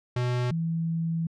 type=tone pair in turn; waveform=square / sine; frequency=123.47 / 164.81 Hz; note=B2 / E3; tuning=0 / 0 cents; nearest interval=perfect fourth; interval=500 cents; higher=second; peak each=-25 dBFS; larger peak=neither; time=0.16-0.51 / 0.51-1.27 s; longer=second; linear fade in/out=5 ms; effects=low-pass 5000 Hz 12 dB/octave